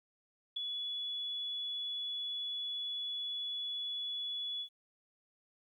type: tone with ADSR envelope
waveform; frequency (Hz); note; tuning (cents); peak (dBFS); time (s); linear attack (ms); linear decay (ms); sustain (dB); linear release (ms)
sine; 3409; G#7; +45; -31; 0.56-4.69; 10; 4; -5; 82
effects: 12-bit